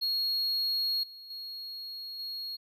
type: tone with level steps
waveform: triangle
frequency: 4300 Hz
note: C8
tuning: 47 cents sharp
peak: -26 / -44 / -37 / -34 dBFS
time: 0.01-2.57 s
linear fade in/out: 20 ms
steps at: 1.03 / 1.3 / 2.19 s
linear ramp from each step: 5 ms
effects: none